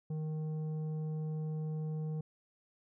triangle tone with tanh clipping, 155.56 Hz, D#3, in tune, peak -36 dBFS, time 0.1-2.21 s, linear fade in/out 5 ms, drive 12 dB, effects none

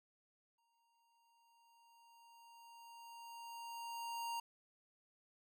square tone with exponential growth, 932.3 Hz, A#5, in tune, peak -40 dBFS, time 0.58-4.4 s, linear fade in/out 5 ms, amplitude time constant 830 ms, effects none

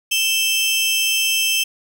sawtooth tone pair together, 2637 / 3136 Hz, E7 / G7, 0 / 0 cents, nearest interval minor third, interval 300 cents, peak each -16 dBFS, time 0.11-1.64 s, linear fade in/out 10 ms, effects none

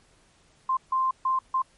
sine tone bursts at uneven times, 1046.5 Hz, C6, in tune, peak -21 dBFS, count 4, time 0.69-0.77 / 0.92-1.11 / 1.25-1.39 / 1.54-1.62 s, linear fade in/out 5 ms, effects pink hiss -61 dBFS RMS until 1.77 s + MP3 48 kbps

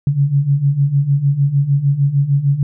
sine beating tone pair, 137 / 143.6 Hz, C#3 / D3, -20 / -39 cents, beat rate 6.6 Hz, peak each -17 / -13 dBFS, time 0.07-2.63 s, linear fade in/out 2 ms, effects none

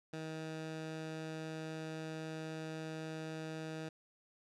15% pulse tone, 158.6 Hz, D#3, 33 cents sharp, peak -35 dBFS, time 0.13-3.89 s, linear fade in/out 5 ms, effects low-pass 7000 Hz 12 dB/octave

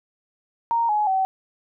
sine tone with pitch steps, 929 / 842.1 / 763.4 Hz, A#5 / G#5 / G5, -6 / +24 / -46 cents, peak -18 dBFS, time 0.71-1.25 s, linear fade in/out 0 ms, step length 180 ms, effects none

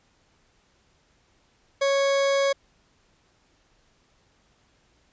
40% pulse tone, 553 Hz, C#5, 4 cents flat, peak -19 dBFS, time 1.81-2.53 s, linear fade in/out 10 ms, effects pink hiss -64 dBFS RMS until 5.12 s + resampled to 16000 Hz

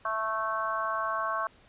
harmonic tone, 220 Hz, A3, in tune, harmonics 3 / 4 / 5 / 6 / 7, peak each -35 / -41 / -30 / -37 / -36 dBFS, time 0.05-1.47 s, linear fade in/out 2 ms, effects pink hiss -59 dBFS RMS until 1.68 s + resampled to 8000 Hz

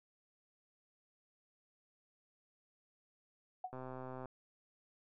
sine tone with exponential decay, 740 Hz, F#5, in tune, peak -35 dBFS, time 3.64-3.74 s, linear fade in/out 5 ms, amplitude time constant 20 ms
click train, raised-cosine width 1 ms, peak -33 dBFS, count 69, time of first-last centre 3.73-4.257 s, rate 129 Hz
effects none

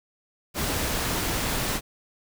pink noise, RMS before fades -27 dBFS, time 0.54-1.81 s, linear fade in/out 50 ms, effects none

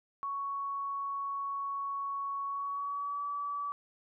sine tone with pitch glide, 1113 to 1148.9 Hz, C#6 to D6, +7 to -38 cents, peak -33 dBFS, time 0.23-3.72 s, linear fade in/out 0 ms, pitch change +55 cents, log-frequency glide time 2.46-3.24 s, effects none

